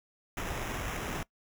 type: noise with sample-and-hold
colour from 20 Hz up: pink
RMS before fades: -36 dBFS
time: 0.37-1.23 s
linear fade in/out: 2 ms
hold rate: 4410 Hz
effects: noise-tail reverb RT60 0.1 s tail -21 dB re dry